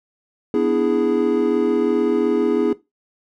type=chord; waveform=triangle; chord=E dominant seventh; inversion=second; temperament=equal; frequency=246.9 / 293.7 / 329.6 / 415.3 Hz; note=B3 / D4 / E4 / G#4; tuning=0 / 0 / 0 / 0 cents; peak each=-20 / -21 / -19 / -17 dBFS; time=0.54-2.73 s; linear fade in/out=2 ms; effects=noise-tail reverb RT60 0.2 s tail -17 dB re dry